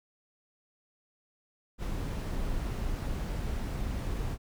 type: noise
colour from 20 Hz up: brown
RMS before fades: -33 dBFS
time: 1.78-4.38 s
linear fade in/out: 50 ms
effects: none